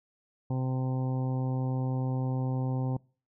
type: harmonic tone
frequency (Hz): 129.5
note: C3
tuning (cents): -17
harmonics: 1 / 2 / 3 / 4 / 5 / 6 / 7 / 8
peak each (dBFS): -28 / -35 / -44 / -42 / -52 / -44 / -46 / -54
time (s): 0.5-2.97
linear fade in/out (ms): 5
effects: noise-tail reverb RT60 0.4 s tail -25 dB re dry